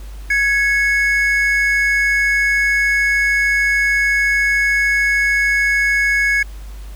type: tone pair together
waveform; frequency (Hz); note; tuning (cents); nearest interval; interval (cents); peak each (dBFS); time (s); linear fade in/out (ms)
triangle; 1666.5 / 2200; G#6 / C#7; +5 / -14; perfect fourth; 481; -14; 0.3-6.43; 5
effects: added 50 Hz sine -29 dBFS peak until 6.95 s + pink hiss -45 dBFS RMS until 6.95 s